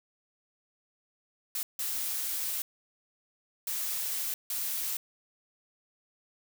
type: noise bursts at uneven times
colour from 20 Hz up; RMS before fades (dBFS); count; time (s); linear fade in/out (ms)
blue; -33; 4; 1.55-1.63 / 1.79-2.62 / 3.67-4.34 / 4.5-4.97; 2
effects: none